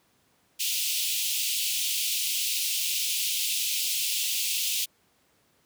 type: high-pass noise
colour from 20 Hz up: pink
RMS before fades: -28 dBFS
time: 0.59-4.86 s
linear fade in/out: 20 ms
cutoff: 2600 Hz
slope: 48 dB/octave
effects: pink hiss -66 dBFS RMS until 5.65 s + high-pass 100 Hz 12 dB/octave